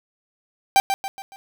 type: tone with echo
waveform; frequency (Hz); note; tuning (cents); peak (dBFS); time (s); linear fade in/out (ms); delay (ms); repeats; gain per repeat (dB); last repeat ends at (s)
45% pulse; 784; G5; 0; -12; 0.76-0.8; 0; 140; 4; -7; 1.36
effects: none